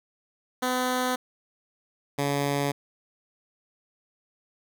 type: tone pair in turn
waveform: 10% pulse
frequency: 252.8 / 141.9 Hz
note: B3 / C#3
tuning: +41 / +41 cents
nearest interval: minor seventh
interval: 1000 cents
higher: first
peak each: -16 dBFS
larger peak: neither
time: 0.62-1.16 / 2.18-2.72 s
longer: neither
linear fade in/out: 10 ms
effects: none

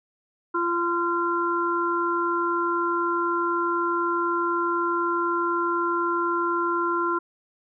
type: harmonic tone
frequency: 344 Hz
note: F4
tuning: 26 cents flat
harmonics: 1 / 3 / 4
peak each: -26 / -26 / -26 dBFS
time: 0.54-7.19 s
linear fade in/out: 10 ms
effects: none

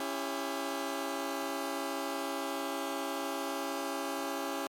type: chord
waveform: 15% pulse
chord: C# diminished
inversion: none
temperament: just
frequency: 277.2 / 332.6 / 399.1 Hz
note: C#4 / E4 / G4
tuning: 0 / +16 / +31 cents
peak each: -30 / -33 / -33 dBFS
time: 0-4.67 s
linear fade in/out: 2 ms
effects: MP3 64 kbps

